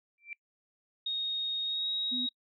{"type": "tone with exponential growth", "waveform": "sine", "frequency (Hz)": 2349, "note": "D7", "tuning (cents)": 0, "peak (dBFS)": -35, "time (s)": [0.18, 0.33], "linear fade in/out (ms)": 1, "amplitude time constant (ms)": 32}
{"type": "tone with pitch glide", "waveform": "sine", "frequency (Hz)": [3729, 3796], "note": ["A#7", "A#7"], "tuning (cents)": [0, 31], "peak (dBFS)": -30, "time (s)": [1.06, 2.29], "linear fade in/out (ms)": 5, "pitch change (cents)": 31, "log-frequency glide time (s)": [1.64, 1.89]}
{"type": "tone", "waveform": "sine", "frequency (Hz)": 246.9, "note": "B3", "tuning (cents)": 0, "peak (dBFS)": -36, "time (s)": [2.11, 2.27], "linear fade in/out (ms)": 20}
{"effects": ["noise-tail reverb RT60 0.1 s tail -25 dB re dry"]}